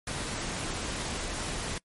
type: noise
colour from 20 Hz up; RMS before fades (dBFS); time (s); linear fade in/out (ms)
pink; -34; 0.07-1.78; 2
effects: noise-tail reverb RT60 0.1 s tail -24 dB re dry + MP3 48 kbps